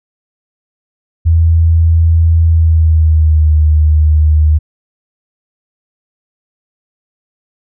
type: tone with pitch glide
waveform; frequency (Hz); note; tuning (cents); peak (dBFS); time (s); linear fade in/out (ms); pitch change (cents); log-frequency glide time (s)
sine; 82.3 to 76.79; E2 to D#2; -2 to -22; -5; 1.25-4.59; 20; -120; 2.44-3.55
effects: none